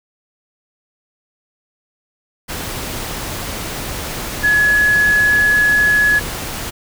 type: tone in noise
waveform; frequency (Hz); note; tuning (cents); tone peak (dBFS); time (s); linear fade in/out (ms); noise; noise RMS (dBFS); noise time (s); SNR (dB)
sine; 1693; G#6; +33; -10; 4.43-6.2; 20; pink; -25; 2.48-6.71; +12
effects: none

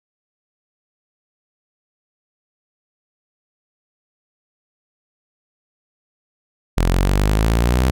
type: exponential sweep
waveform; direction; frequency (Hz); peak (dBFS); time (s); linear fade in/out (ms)
sawtooth; up; 42.04 to 65.41; -10; 6.77-7.91; 10
effects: none

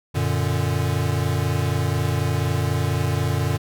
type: chord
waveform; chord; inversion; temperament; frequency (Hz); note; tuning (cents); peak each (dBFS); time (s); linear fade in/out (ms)
square; Gb augmented; none; equal; 92.5 / 116.54 / 146.83; Gb2 / Bb2 / D3; 0 / 0 / 0; -25; 0.14-3.58; 20
effects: none

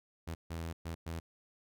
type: tone bursts at uneven times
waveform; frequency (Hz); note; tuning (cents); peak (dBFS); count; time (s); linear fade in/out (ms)
sawtooth; 82.6; E2; +4; -34; 4; 0.27-0.35 / 0.5-0.73 / 0.85-0.95 / 1.06-1.2; 10
effects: none

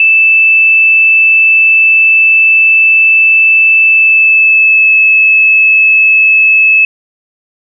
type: tone with pitch glide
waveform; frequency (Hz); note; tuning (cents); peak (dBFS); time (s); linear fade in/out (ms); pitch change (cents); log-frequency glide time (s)
sine; 2637 to 2602; E7 to E7; 0 to -23; -3; 0-6.85; 2; -23; 3.86-4.96
effects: none

